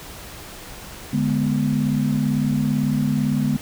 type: chord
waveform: sine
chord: G# diminished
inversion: second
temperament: equal with one note detuned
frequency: 146.83 / 209 / 246.9 Hz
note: D3 / G#3 / B3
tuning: 0 / +11 / 0 cents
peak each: -22 dBFS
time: 1.13-3.57 s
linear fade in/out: 5 ms
effects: pink hiss -38 dBFS RMS until 3.61 s